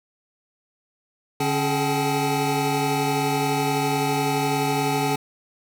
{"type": "tone cluster", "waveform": "square", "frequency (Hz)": [144.6, 274.9, 422, 766, 861], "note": ["D3", "C#4", "G#4", "G5", "A5"], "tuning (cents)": [-27, -14, 28, -40, -38], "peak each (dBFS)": -28, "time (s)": [1.4, 5.16], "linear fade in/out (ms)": 5, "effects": []}